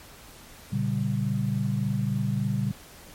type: chord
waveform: sine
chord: G diminished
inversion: first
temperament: just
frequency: 117.6 / 141.12 / 196 Hz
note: Bb2 / Db3 / G3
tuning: +16 / +31 / 0 cents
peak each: -28 dBFS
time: 0.72-2.72 s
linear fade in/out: 10 ms
effects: pink hiss -48 dBFS RMS until 3.14 s + MP3 64 kbps